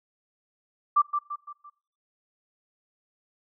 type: tone with echo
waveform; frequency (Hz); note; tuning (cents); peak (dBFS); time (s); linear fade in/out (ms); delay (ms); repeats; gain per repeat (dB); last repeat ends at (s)
sine; 1174.7; D6; 0; -16; 0.96-1.02; 10; 170; 4; -7; 1.7
effects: noise-tail reverb RT60 0.5 s tail -25 dB re dry